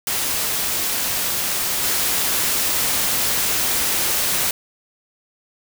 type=noise with level steps; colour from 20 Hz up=white; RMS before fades=-22 / -20 dBFS; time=0.07-4.51 s; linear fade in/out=2 ms; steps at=1.83 s; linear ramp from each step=2 ms; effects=none